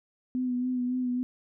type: tone with vibrato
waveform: sine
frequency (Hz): 250.4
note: B3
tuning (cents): +24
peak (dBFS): -26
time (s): 0.35-1.23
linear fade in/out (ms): 0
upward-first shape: sine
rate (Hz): 3.6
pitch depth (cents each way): 29
effects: none